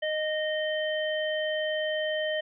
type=harmonic tone; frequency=618 Hz; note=D#5; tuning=12 cents flat; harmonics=1 / 3 / 5; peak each=-28 / -33 / -35 dBFS; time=0.02-2.41 s; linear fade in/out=10 ms; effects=none